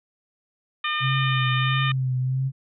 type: harmonic tone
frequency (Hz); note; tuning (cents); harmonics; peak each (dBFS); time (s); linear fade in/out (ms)
606; D#5; -46; 2 / 3 / 4 / 5 / 6; -27 / -29 / -30 / -31 / -32; 0.84-1.92; 5
type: tone with vibrato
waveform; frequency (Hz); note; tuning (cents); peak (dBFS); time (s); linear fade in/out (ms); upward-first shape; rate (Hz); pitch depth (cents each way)
sine; 130.81; C3; 0; -21; 1-2.52; 50; triangle; 1.5; 50
effects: none